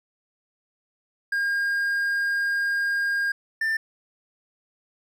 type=tone pair in turn; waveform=triangle; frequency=1616 / 1785.1 Hz; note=G#6 / A6; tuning=-48 / +25 cents; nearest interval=major second; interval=173 cents; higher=second; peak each=-20 dBFS; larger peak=neither; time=1.32-3.32 / 3.61-3.77 s; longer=first; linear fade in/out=5 ms; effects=none